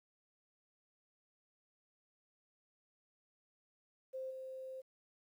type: tone with level steps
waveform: sine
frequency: 523.3 Hz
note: C5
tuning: in tune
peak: -40 / -44 dBFS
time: 4.13-4.82 s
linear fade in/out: 20 ms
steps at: 4.3 s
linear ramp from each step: 10 ms
effects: 12-bit